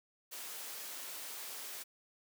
white high-pass noise, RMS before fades -45 dBFS, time 0.31-1.84 s, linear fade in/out 20 ms, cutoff 340 Hz, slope 12 dB/octave, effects none

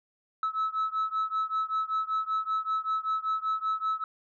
sine beating tone pair, 1297 / 1302.2 Hz, E6 / E6, -28 / -22 cents, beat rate 5.2 Hz, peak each -28 / -29 dBFS, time 0.43-4.04 s, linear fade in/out 2 ms, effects tanh soft clip ceiling -23 dBFS

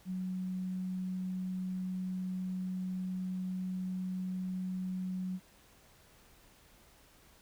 sine tone, 185 Hz, F#3, in tune, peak -34 dBFS, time 0.05-5.4 s, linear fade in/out 50 ms, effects pink hiss -62 dBFS RMS until 7.41 s

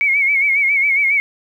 sine tone with vibrato, 2221 Hz, C#7, 3 cents sharp, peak -12 dBFS, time 0.01-1.2 s, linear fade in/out 0 ms, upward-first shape sine, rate 7.3 Hz, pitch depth 73 cents each way, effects 8-bit

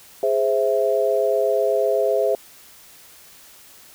sine chord, Ab augmented, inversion none, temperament equal, 415.3 / 523.3 / 659.3 Hz, Ab4 / C5 / E5, 0 / 0 / 0 cents, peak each -21 dBFS, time 0.23-2.35 s, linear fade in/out 2 ms, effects white hiss -47 dBFS RMS until 3.94 s

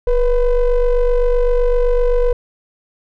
triangle ring-modulated tone, 254.9 Hz, C4, 45 cents flat, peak -6 dBFS, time 0.07-2.33 s, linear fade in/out 5 ms, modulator 231 Hz, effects none

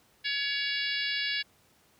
harmonic tone, 564 Hz, C#5, 30 cents sharp, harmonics 3 / 4 / 5 / 6 / 7 / 8 / 9, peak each -34 / -35 / -36 / -37 / -37 / -38 / -39 dBFS, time 0.24-1.43 s, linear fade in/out 20 ms, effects pink hiss -64 dBFS RMS until 1.99 s + high-pass 80 Hz 12 dB/octave

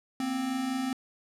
square tone pair together, 236.6 / 261.6 Hz, A#3 / C4, +26 / 0 cents, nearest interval major second, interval 174 cents, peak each -38 / -30 dBFS, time 0.2-0.93 s, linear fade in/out 2 ms, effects low-pass 12000 Hz 12 dB/octave

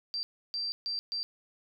sine tone bursts at uneven times, 4699 Hz, D8, in tune, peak -31 dBFS, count 4, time 0.14-0.23 / 0.54-0.72 / 0.86-0.99 / 1.12-1.23 s, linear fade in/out 0 ms, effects none

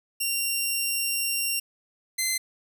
10% pulse tone pair in turn, 2764 / 2063 Hz, F7 / C7, -19 / -25 cents, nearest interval perfect fourth, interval 506 cents, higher first, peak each -16 / -15 dBFS, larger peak second, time 0.2-1.6 / 2.18-2.38 s, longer first, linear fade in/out 10 ms, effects none

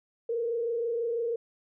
sine tone with frequency modulation, 466.2 Hz, A#4, in tune, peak -27 dBFS, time 0.29-1.36 s, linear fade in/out 5 ms, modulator 26.1 Hz, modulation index 0.64, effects none

